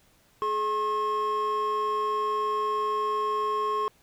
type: tone pair together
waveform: triangle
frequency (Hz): 424.2 / 1077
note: G#4 / C6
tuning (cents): +37 / +50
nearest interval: octave + major third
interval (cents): 1613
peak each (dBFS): -27 / -23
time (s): 0.42-3.88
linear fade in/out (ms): 0
effects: tanh soft clip ceiling -19 dBFS + pink hiss -62 dBFS RMS until 4.02 s